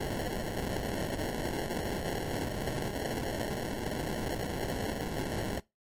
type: noise with sample-and-hold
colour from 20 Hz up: blue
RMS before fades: -34 dBFS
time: 0-5.6 s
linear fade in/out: 5 ms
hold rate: 1225 Hz
effects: noise-tail reverb RT60 0.2 s tail -21 dB re dry + MP3 64 kbps